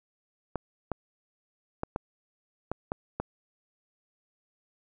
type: clicks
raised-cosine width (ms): 1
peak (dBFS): -16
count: 7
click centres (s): 0.557 / 0.917 / 1.834 / 1.961 / 2.716 / 2.919 / 3.2
effects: none